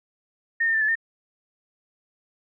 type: tone with pitch steps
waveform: sine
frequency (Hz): 1834 / 1813 / 1775 / 1726 / 1815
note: A#6 / A#6 / A6 / A6 / A#6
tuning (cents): -29 / -49 / +15 / -34 / -47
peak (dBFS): -19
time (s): 0.6-0.955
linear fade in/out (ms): 10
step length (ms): 71
effects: none